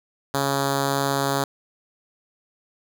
5% pulse tone with notch filter, 138.59 Hz, C#3, in tune, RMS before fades -23 dBFS, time 0.34-1.44 s, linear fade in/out 2 ms, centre 2100 Hz, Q 1.5, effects none

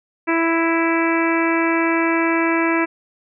harmonic tone, 330.6 Hz, E4, 5 cents sharp, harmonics 1 / 2 / 3 / 4 / 5 / 6 / 7 / 8, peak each -18 / -26 / -24 / -27 / -26 / -27 / -25 / -32 dBFS, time 0.27-2.86 s, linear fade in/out 20 ms, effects none

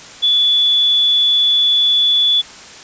sine tone, 3442 Hz, A7, 39 cents flat, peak -10 dBFS, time 0.22-2.42 s, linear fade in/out 20 ms, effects white hiss -36 dBFS RMS until 2.83 s + resampled to 16000 Hz

